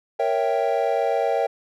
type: chord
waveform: triangle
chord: A# diminished seventh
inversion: none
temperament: equal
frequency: 466.2 / 554.4 / 659.3 / 784 Hz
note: A#4 / C#5 / E5 / G5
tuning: 0 / 0 / 0 / 0 cents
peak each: -23 dBFS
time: 0.19-1.47 s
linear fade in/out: 10 ms
effects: none